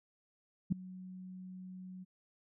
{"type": "tone with ADSR envelope", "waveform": "sine", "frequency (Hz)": 184.9, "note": "F#3", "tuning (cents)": -1, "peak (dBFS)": -24, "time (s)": [0.7, 2.05], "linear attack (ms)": 23, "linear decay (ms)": 4, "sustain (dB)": -21, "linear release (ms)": 25, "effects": []}